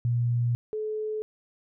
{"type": "tone pair in turn", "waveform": "sine", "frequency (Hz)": [119.7, 430.4], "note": ["A#2", "A4"], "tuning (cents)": [46, -38], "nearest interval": "octave + minor seventh", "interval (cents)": 2216, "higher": "second", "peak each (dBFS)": [-22, -28], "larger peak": "first", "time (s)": [[0.05, 0.55], [0.73, 1.22]], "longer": "first", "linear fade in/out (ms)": 0, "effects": []}